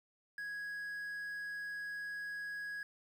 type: tone with quantisation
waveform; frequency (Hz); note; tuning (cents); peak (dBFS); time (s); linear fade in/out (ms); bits
triangle; 1661.2; G#6; 0; -38; 0.38-2.83; 2; 11
effects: none

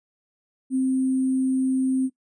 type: tone with sample-and-hold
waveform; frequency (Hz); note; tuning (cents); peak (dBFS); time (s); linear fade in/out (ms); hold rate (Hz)
sine; 261.6; C4; 0; -19; 0.7-2.1; 50; 8820
effects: noise-tail reverb RT60 0.1 s tail -19 dB re dry + resampled to 22050 Hz

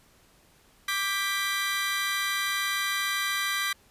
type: chord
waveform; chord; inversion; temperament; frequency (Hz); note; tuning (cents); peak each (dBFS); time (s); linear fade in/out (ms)
25% pulse; G major; second; equal with one note detuned; 1174.7 / 1587.1 / 1975.5; D6 / G6 / B6; 0 / +21 / 0; -28 / -28 / -26; 0.88-3.73; 5
effects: pink hiss -60 dBFS RMS until 3.9 s + resampled to 32000 Hz

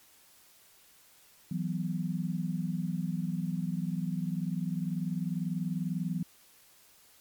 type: chord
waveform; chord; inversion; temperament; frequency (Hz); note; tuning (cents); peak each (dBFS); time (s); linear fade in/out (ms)
sine; E suspended second; none; equal; 164.81 / 185 / 246.9; E3 / F#3 / B3; 0 / 0 / 0; -33 / -33 / -39; 1.51-6.23; 5
effects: white hiss -60 dBFS RMS until 7.2 s + MP3 96 kbps

